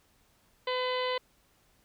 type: harmonic tone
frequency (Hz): 505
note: B4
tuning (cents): +39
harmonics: 1 / 2 / 3 / 4 / 5 / 6 / 7 / 8 / 9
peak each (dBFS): -31 / -34 / -45 / -38 / -47 / -39 / -44 / -43 / -50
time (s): 0.67-1.18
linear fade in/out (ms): 5
effects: pink hiss -67 dBFS RMS until 1.84 s